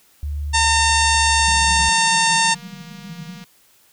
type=tone with pitch glide; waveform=sine; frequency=73 to 69.95 Hz; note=D2 to C#2; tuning=-10 to +16 cents; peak=-22 dBFS; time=0.23-1.89 s; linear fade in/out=0 ms; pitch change=-74 cents; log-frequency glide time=0.94-1.7 s
type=harmonic tone; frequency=908 Hz; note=A#5; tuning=46 cents flat; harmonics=1 / 2 / 3 / 4 / 5 / 6 / 7 / 8 / 9 / 10; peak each=-18 / -21 / -23 / -24 / -25 / -26 / -26 / -27 / -28 / -28 dBFS; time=0.53-2.55 s; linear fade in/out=20 ms
type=band-pass noise; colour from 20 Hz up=white; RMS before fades=-36 dBFS; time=1.46-3.45 s; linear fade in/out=10 ms; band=150 to 200 Hz; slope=96 dB/octave
type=click train; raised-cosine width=0.2 ms; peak=-26 dBFS; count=392; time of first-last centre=1.79-3.44 s; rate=237 Hz
effects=white hiss -55 dBFS RMS until 3.92 s